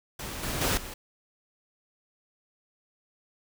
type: noise with level steps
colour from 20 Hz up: pink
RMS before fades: -37 / -32 / -26 / -40 dBFS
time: 0.19-0.94 s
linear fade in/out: 5 ms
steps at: 0.43 / 0.61 / 0.77 s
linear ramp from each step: 5 ms
effects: none